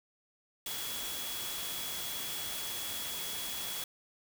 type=tone in noise; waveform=sine; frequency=3358 Hz; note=G#7; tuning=18 cents sharp; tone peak=-42 dBFS; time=0.66-3.84 s; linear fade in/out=2 ms; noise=white; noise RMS=-39 dBFS; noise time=0.66-3.84 s; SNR=-6 dB; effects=none